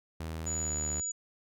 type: tone with pitch glide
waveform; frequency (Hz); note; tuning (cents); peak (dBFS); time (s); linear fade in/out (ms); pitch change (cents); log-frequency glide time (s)
sawtooth; 80.5 to 75.54; E2 to D2; -41 to +49; -32; 0.2-1.01; 5; -110; 0.61-0.74
type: tone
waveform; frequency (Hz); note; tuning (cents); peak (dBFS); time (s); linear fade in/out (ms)
sine; 6900; A8; -35; -32; 0.46-1.12; 10
effects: none